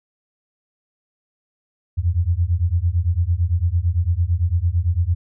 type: beating tone pair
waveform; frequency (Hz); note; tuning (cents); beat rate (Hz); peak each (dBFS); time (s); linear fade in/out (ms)
sine; 82.41 / 91.31; E2 / F#2; 0 / -22; 8.9; -19; 1.97-5.15; 20
effects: none